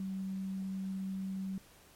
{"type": "tone", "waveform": "sine", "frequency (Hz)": 191.3, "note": "G3", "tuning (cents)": -42, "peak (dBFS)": -35, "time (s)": [0, 1.58], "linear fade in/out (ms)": 2, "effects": ["pink hiss -60 dBFS RMS until 1.95 s", "MP3 64 kbps"]}